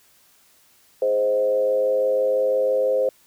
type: tone with frequency modulation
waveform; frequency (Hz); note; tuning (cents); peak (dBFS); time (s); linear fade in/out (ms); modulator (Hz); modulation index
sine; 523; C5; -1; -17; 1.02-3.09; 2; 106; 0.65
effects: white hiss -57 dBFS RMS until 3.26 s